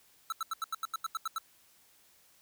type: tone bursts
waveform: square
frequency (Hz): 1318.5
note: E6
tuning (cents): 0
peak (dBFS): -32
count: 11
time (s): 0.3-1.383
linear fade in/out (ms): 2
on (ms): 23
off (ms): 83
effects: white hiss -64 dBFS RMS until 2.41 s